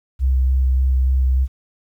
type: tone with vibrato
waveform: sine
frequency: 65 Hz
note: C2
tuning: 11 cents flat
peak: -13 dBFS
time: 0.19-1.48 s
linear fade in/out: 50 ms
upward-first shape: square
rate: 3.4 Hz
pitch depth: 13 cents each way
effects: 9-bit